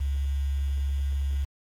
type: tone with quantisation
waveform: sine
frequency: 69.3 Hz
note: C#2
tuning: in tune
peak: -24 dBFS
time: 0-1.45 s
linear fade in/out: 10 ms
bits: 8
effects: AAC 48 kbps